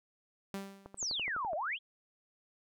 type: tone with exponential decay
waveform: sawtooth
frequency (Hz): 196.3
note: G3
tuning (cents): +3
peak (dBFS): -32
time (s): 0.54-1.05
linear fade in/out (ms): 0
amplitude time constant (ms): 110
type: click train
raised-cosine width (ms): 1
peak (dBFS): -32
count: 9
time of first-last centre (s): 0.86-1.532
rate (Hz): 11.9
type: exponential two-way sweep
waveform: sine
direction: down then up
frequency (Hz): 8460 to 582 to 3497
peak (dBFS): -33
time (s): 0.97-1.79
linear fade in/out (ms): 50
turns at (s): 1.55
effects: none